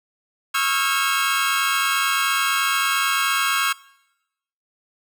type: tone cluster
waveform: 25% pulse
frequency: 1098 / 1297 / 1386 / 1620 Hz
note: C#6 / E6 / F6 / G#6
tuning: -17 / -28 / -14 / -43 cents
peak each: -21 dBFS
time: 0.54-3.73 s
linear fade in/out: 10 ms
effects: noise-tail reverb RT60 0.9 s tail -22 dB re dry